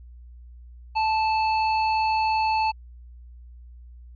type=tone; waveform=square; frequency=877 Hz; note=A5; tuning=6 cents flat; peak=-21 dBFS; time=0.95-2.72 s; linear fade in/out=20 ms; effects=added 60 Hz sine -42 dBFS peak until 4.15 s + resampled to 11025 Hz